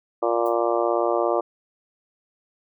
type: harmonic tone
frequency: 117.2 Hz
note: A#2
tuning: 10 cents sharp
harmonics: 3 / 4 / 5 / 6 / 7 / 8 / 9 / 10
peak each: -25 / -26 / -24 / -27 / -32 / -33 / -33 / -30 dBFS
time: 0.22-1.41 s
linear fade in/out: 10 ms
type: noise with exponential decay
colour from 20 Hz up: violet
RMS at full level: -40 dBFS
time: 0.46-0.57 s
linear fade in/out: 0 ms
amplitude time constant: 22 ms
effects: none